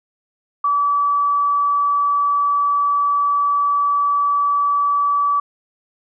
sine tone, 1150 Hz, D6, 37 cents flat, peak -14 dBFS, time 0.64-5.4 s, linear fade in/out 5 ms, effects none

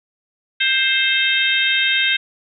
harmonic tone, 527 Hz, C5, 12 cents sharp, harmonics 3 / 4 / 5 / 6 / 7, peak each -21 / -21 / -21 / -21 / -21 dBFS, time 0.6-2.17 s, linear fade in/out 10 ms, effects none

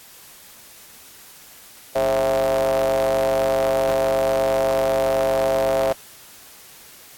square ring-modulated tone, 62.3 Hz, B1, 16 cents sharp, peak -15 dBFS, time 1.95-5.93 s, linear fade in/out 10 ms, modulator 599 Hz, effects white hiss -45 dBFS RMS until 7.17 s + AAC 64 kbps

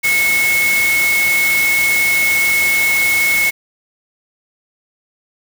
sine tone in noise, 2189 Hz, C#7, 22 cents flat, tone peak -12 dBFS, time 0.03-3.51 s, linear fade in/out 20 ms, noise white, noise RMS -21 dBFS, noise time 0.03-3.51 s, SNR +6 dB, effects none

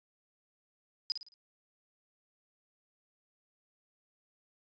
sine tone with echo, 4978 Hz, D#8, in tune, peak -28 dBFS, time 1.1-1.12 s, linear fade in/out 0 ms, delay 55 ms, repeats 4, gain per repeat -8 dB, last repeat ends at 1.34 s, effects resampled to 16000 Hz

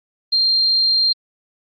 sine tone, 4186 Hz, C8, in tune, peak -13 dBFS, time 0.32-1.13 s, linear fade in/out 10 ms, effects Opus 32 kbps

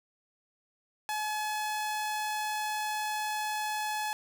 sawtooth tone, 852 Hz, G#5, 44 cents sharp, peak -27 dBFS, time 1.09-4.13 s, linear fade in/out 0 ms, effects 11-bit

